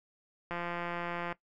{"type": "click train", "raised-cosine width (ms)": 0.5, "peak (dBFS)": -22, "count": 142, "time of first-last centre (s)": [0.51, 1.325], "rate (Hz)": 173, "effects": ["noise-tail reverb RT60 0.1 s tail -18 dB re dry"]}